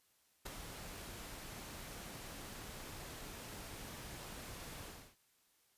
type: noise with ADSR envelope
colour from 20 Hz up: pink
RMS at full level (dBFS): -41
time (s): 0.45-5.16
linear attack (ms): 16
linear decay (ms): 4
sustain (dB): -8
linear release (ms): 330
effects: white hiss -74 dBFS RMS until 5.77 s + resampled to 32000 Hz